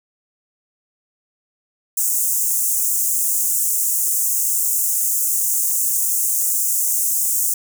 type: high-pass noise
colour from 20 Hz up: pink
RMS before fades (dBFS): -19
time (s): 1.97-7.54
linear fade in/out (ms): 5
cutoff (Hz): 6700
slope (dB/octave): 48
effects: none